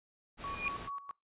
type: noise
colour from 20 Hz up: pink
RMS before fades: -45 dBFS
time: 0.37-0.9 s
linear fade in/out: 50 ms
type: tone with exponential growth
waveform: sine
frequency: 2440 Hz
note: D#7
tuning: 34 cents flat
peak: -28 dBFS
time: 0.41-0.68 s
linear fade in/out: 0 ms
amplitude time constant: 57 ms
type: tone with tremolo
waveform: sine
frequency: 1123 Hz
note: C#6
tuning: 22 cents sharp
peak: -37 dBFS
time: 0.44-1.11 s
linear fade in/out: 0 ms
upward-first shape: square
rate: 4.6 Hz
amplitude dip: 75%
effects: noise-tail reverb RT60 0.2 s tail -24 dB re dry + resampled to 8000 Hz